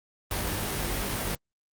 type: noise with comb filter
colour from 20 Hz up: pink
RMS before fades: -30 dBFS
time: 0.31-1.35 s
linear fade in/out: 2 ms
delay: 20 ms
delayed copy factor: +0.8
effects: Opus 32 kbps